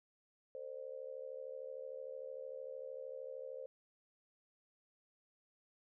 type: tone with amplitude modulation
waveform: sine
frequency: 523.3 Hz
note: C5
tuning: in tune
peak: -40 dBFS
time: 0.55-3.66 s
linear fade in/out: 0 ms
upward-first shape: sine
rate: 73.2 Hz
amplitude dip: 90%
effects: none